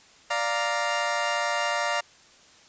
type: chord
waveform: 20% pulse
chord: Bb major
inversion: first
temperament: equal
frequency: 587.3 / 698.5 / 932.3 Hz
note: D5 / F5 / Bb5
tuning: 0 / 0 / 0 cents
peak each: -24 dBFS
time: 0.3-2.01 s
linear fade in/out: 10 ms
effects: white hiss -54 dBFS RMS until 2.68 s + resampled to 16000 Hz